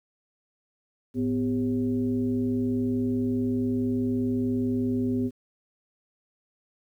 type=tone with frequency modulation; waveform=sine; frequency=251.3 Hz; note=B3; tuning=30 cents sharp; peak=-23 dBFS; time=1.14-5.31 s; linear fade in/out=50 ms; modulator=146 Hz; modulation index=0.75; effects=10-bit